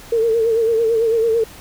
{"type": "tone with vibrato", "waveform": "sine", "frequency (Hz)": 453.9, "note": "A#4", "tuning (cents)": -46, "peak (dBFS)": -13, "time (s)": [0.12, 1.44], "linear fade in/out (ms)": 5, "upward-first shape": "sine", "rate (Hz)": 9, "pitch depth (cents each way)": 55, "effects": ["pink hiss -40 dBFS RMS until 1.6 s"]}